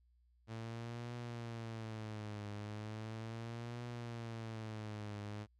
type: tone with vibrato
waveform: sawtooth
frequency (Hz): 111.6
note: A2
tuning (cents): +25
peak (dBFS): -39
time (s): 0.47-5.47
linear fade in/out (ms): 50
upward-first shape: triangle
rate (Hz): 0.37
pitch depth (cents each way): 140
effects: added 60 Hz sine -68 dBFS peak until 5.59 s + low-pass 6000 Hz 12 dB/octave